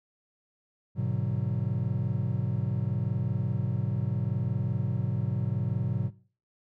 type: chord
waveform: triangle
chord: G# half-diminished seventh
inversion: none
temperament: just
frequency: 103.83 / 124.59 / 149.51 / 186.89 Hz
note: G#2 / B2 / D3 / F#3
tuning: 0 / +16 / +31 / +18 cents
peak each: -30 / -28 / -33 / -32 dBFS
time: 0.95-6.11 s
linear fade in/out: 50 ms
effects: noise-tail reverb RT60 0.4 s tail -18 dB re dry